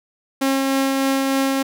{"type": "tone with tremolo", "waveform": "sawtooth", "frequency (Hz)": 270, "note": "C#4", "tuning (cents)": -45, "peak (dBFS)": -12, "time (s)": [0.41, 1.63], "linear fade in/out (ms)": 10, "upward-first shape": "triangle", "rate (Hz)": 3.3, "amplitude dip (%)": 25, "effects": []}